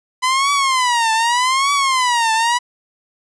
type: tone with vibrato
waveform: sawtooth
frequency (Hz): 1005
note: B5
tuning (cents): +30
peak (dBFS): -10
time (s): 0.22-2.59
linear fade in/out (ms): 20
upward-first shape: triangle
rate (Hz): 0.83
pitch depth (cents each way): 230
effects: resampled to 22050 Hz